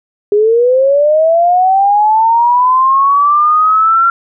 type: linear sweep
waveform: sine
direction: up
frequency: 405.3 to 1375 Hz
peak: -6 dBFS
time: 0.32-4.1 s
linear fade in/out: 2 ms
effects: none